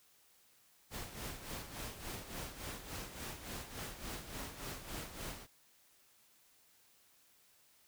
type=noise with tremolo; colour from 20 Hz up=pink; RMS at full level=-43 dBFS; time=0.9-5.47 s; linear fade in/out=50 ms; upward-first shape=sine; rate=3.5 Hz; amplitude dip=65%; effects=white hiss -68 dBFS RMS until 7.87 s